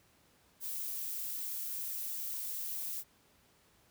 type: noise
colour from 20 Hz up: violet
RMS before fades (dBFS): -39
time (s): 0.6-3.04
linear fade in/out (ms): 50
effects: pink hiss -67 dBFS RMS until 3.9 s + high-pass 60 Hz 12 dB/octave